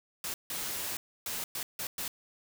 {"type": "noise bursts at uneven times", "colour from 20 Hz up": "white", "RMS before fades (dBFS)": -36, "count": 6, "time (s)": [[0.24, 0.34], [0.5, 0.97], [1.26, 1.44], [1.55, 1.63], [1.79, 1.87], [1.98, 2.08]], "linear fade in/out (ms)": 2, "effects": []}